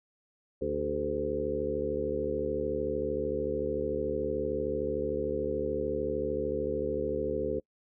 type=harmonic tone with a mistuned harmonic; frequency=73.42 Hz; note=D2; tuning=in tune; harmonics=1 / 2 / 3 / 4 / 5 / 6 / 7; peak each=-41 / -43 / -40 / -38 / -35 / -33 / -34 dBFS; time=0.61-7.6 s; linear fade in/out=10 ms; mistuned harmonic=5; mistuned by=+65 cents; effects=noise-tail reverb RT60 0.1 s tail -26 dB re dry